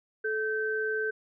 sine tone pair together, 434.3 / 1546.5 Hz, A4 / G6, -23 / -24 cents, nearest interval octave + minor seventh, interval 2199 cents, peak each -30 / -30 dBFS, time 0.24-1.11 s, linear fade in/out 10 ms, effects none

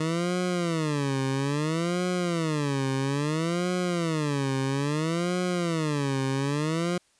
20% pulse tone with vibrato, 155.56 Hz, D#3, in tune, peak -20 dBFS, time 0-6.98 s, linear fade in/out 5 ms, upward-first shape sine, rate 0.6 Hz, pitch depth 260 cents each way, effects white hiss -65 dBFS RMS until 7.19 s + resampled to 22050 Hz

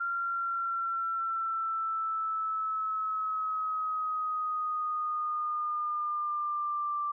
sine exponential sweep, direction down, 1384 to 1174.7 Hz, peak -29 dBFS, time 0-7.12 s, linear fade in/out 10 ms, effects none

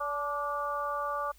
harmonic tone with a mistuned harmonic, 288 Hz, D4, 34 cents flat, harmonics 2 / 3 / 4 / 5, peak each -36 / -39 / -32 / -42 dBFS, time 0-1.32 s, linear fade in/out 10 ms, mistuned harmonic 4, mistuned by +28 cents, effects added 50 Hz sine -57 dBFS peak until 1.38 s + white hiss -63 dBFS RMS until 1.38 s

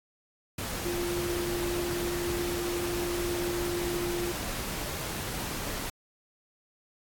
sine tone in noise, 349.2 Hz, F4, in tune, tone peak -30 dBFS, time 0.85-4.32 s, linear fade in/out 5 ms, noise pink, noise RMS -35 dBFS, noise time 0.58-5.9 s, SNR +2 dB, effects AAC 64 kbps

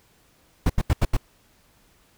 brown noise bursts, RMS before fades -18 dBFS, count 5, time 0.66-1.169 s, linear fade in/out 5 ms, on 37 ms, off 81 ms, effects pink hiss -60 dBFS RMS until 2.17 s

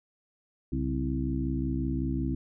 harmonic tone with a mistuned harmonic, 65.41 Hz, C2, in tune, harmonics 1 / 2 / 3 / 4 / 5, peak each -32 / -33 / -38 / -32 / -35 dBFS, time 0.72-2.35 s, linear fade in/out 5 ms, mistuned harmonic 2, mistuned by +100 cents, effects none

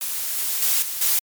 blue noise with level steps, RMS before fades -26 / -24 / -19 / -28 / -19 dBFS, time 0.01-1.19 s, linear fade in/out 2 ms, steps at 0.37 / 0.62 / 0.82 / 1.01 s, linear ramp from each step 5 ms, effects MP3 96 kbps

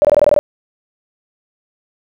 sine tone bursts, 589 Hz, D5, 5 cents sharp, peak -6 dBFS, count 8, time 0.02-0.39 s, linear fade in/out 0 ms, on 27 ms, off 22 ms, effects none

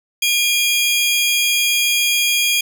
sawtooth tone pair together, 2418 / 3271 Hz, D7 / G#7, +50 / -27 cents, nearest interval perfect fourth, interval 523 cents, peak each -14 dBFS, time 0.22-2.61 s, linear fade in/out 5 ms, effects none

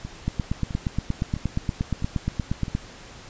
two click trains, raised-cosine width 5 ms, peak -11 / -20 dBFS, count 22 / 5, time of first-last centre 0.28-2.751 / 0.05-2.682 s, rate 8.5 / 1.52 Hz, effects pink hiss -44 dBFS RMS until 3.29 s + resampled to 16000 Hz

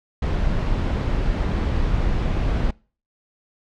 brown noise, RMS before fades -21 dBFS, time 0.22-2.71 s, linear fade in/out 5 ms, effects noise-tail reverb RT60 0.4 s tail -25 dB re dry + low-pass 4000 Hz 12 dB/octave

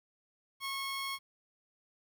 15% pulse tone, 1092 Hz, C#6, 26 cents flat, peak -29 dBFS, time 0.6-1.19 s, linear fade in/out 50 ms, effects 11-bit

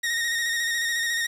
sawtooth tone with vibrato, 1864.7 Hz, A#6, in tune, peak -20 dBFS, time 0.03-1.27 s, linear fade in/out 10 ms, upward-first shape square, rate 14 Hz, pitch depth 27 cents each way, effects low-pass 11000 Hz 12 dB/octave + 8-bit

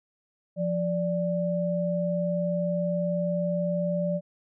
sine tone pair together, 174.61 / 586.7 Hz, F3 / D5, 0 / -2 cents, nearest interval octave + major sixth, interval 2098 cents, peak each -27 / -27 dBFS, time 0.56-4.21 s, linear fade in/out 50 ms, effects none

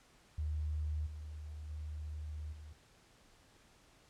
sine tone with level steps, 76.2 Hz, D#2, 36 cents flat, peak -34 / -43 / -40 / -48 dBFS, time 0.38-2.73 s, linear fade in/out 5 ms, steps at 1.06 / 1.69 / 2.52 s, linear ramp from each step 10 ms, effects pink hiss -65 dBFS RMS until 4.09 s + low-pass 9000 Hz 12 dB/octave

